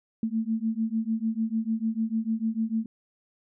sine beating tone pair, 220 / 226.7 Hz, A3 / A#3, 0 / -48 cents, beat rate 6.7 Hz, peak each -28 dBFS, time 0.23-2.86 s, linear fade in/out 2 ms, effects none

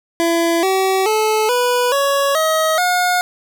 25% pulse tone with pitch steps, 335.9 / 381.4 / 433.1 / 491.8 / 558.4 / 634.1 / 720 Hz, E4 / G4 / A4 / B4 / C#5 / D#5 / F#5, +33 / -47 / -27 / -7 / +13 / +33 / -47 cents, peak -10 dBFS, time 0.2-3.21 s, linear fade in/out 0 ms, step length 430 ms, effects none

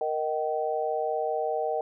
sine chord, Eb major, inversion second, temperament equal with one note detuned, 466.2 / 622.3 / 767.4 Hz, Bb4 / Eb5 / G5, 0 / 0 / -37 cents, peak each -30 dBFS, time 0.01-1.81 s, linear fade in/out 2 ms, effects none

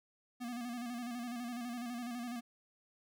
square tone with vibrato, 240.8 Hz, B3, 44 cents flat, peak -40 dBFS, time 0.4-2.41 s, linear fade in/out 20 ms, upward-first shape square, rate 12 Hz, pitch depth 48 cents each way, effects none

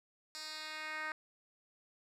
10% pulse tone with band-pass filter sweep, 310.1 Hz, D#4, 6 cents flat, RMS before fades -43 dBFS, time 0.35-1.12 s, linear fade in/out 0 ms, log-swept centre 5500 to 1700 Hz, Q 1.8, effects none

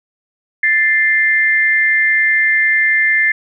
sine tone pair together, 1762 / 2093 Hz, A6 / C7, +2 / 0 cents, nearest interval minor third, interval 298 cents, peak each -13 dBFS, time 0.63-3.32 s, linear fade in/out 5 ms, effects none

